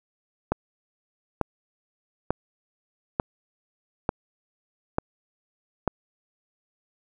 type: click train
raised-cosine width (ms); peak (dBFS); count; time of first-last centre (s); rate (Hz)
1; -8; 7; 0.52-5.877; 1.12
effects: none